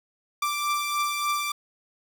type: beating tone pair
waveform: sawtooth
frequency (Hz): 1174.7 / 1178.1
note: D6 / D6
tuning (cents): 0 / +5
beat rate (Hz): 3.4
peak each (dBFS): -22 / -28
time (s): 0.42-1.52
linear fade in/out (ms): 5
effects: none